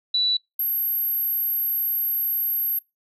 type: tone pair in turn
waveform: sine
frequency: 3951 / 12569 Hz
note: B7 / G9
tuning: 0 / +3 cents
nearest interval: octave + minor sixth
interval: 2003 cents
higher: second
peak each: -18 / -21 dBFS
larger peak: first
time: 0.14-0.37 / 0.59-2.79 s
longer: second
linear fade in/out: 5 ms
effects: noise-tail reverb RT60 0.2 s tail -25 dB re dry